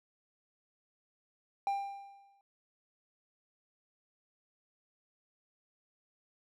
triangle tone with exponential decay, 795 Hz, G5, 24 cents sharp, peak -26 dBFS, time 1.67-2.41 s, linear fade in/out 1 ms, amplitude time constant 160 ms, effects none

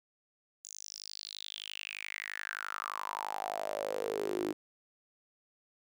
sawtooth tone with high-pass filter sweep, 51.6 Hz, G#1, 10 cents flat, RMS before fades -39 dBFS, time 0.64-4.53 s, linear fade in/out 10 ms, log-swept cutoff 6900 to 320 Hz, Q 7.2, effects none

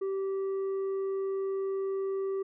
sine tone with tanh clipping, 388 Hz, G4, 18 cents flat, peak -30 dBFS, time 0.01-2.43 s, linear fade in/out 10 ms, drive 4 dB, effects none

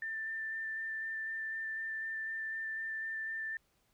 sine tone with vibrato, 1781 Hz, A6, 21 cents sharp, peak -36 dBFS, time 0.02-3.57 s, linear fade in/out 2 ms, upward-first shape square, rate 4 Hz, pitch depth 9 cents each way, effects pink hiss -74 dBFS RMS until 3.93 s

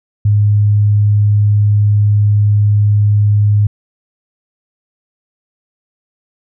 sine tone, 103.83 Hz, G#2, in tune, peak -7 dBFS, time 0.25-3.67 s, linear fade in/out 5 ms, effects none

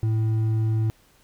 triangle tone with hard clipping, 110.5 Hz, A2, 8 cents sharp, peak -21 dBFS, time 0.03-0.9 s, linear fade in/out 0 ms, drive 8 dB, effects pink hiss -59 dBFS RMS until 1.23 s

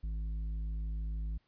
sine tone with tanh clipping, 53.3 Hz, G#1, 46 cents sharp, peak -35 dBFS, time 0.03-1.38 s, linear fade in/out 10 ms, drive 7 dB, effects pink hiss -75 dBFS RMS until 1.47 s + resampled to 11025 Hz

